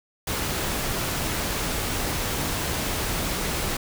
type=noise; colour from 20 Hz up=pink; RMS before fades=-27 dBFS; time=0.27-3.77 s; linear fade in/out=5 ms; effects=none